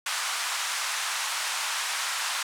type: band-pass noise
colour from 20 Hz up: pink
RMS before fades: -30 dBFS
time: 0.06-2.43 s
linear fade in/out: 5 ms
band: 950 to 10000 Hz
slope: 24 dB/octave
effects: none